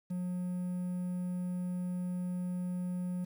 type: tone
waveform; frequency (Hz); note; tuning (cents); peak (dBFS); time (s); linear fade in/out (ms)
triangle; 180; F#3; -47; -31; 0.1-3.25; 10
effects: 10-bit